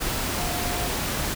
sine tone in noise, 710 Hz, F5, 28 cents sharp, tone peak -33 dBFS, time 0.38-0.89 s, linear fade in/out 20 ms, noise pink, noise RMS -27 dBFS, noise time 0-1.35 s, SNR -9 dB, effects none

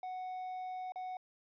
triangle tone with dropouts, 740 Hz, F#5, in tune, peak -37 dBFS, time 0.03-1.17 s, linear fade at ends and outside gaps 2 ms, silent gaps 0.921-0.958 s, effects resampled to 11025 Hz

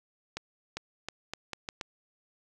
accelerating click train, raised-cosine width 0.2 ms, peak -18 dBFS, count 7, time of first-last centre 0.37-1.812 s, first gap 400 ms, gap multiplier 0.79, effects none

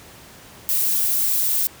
violet noise, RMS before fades -20 dBFS, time 0.69-1.67 s, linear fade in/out 0 ms, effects pink hiss -44 dBFS RMS until 1.8 s + high-pass 60 Hz 12 dB/octave

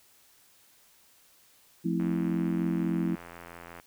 sine chord, F major seventh, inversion none, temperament just, 174.61 / 218.3 / 261.9 / 327.4 Hz, F3 / A3 / C4 / E4, 0 / -13 / +2 / -12 cents, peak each -29 / -33 / -34 / -31 dBFS, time 1.84-3.16 s, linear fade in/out 20 ms
click train, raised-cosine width 0.5 ms, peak -29 dBFS, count 155, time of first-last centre 2-3.799 s, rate 85.6 Hz
effects white hiss -61 dBFS RMS until 3.86 s

